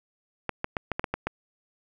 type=clicks; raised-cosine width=0.5 ms; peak=-12 dBFS; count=8; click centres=0.493 / 0.644 / 0.768 / 0.917 / 0.995 / 1.042 / 1.14 / 1.27 s; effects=none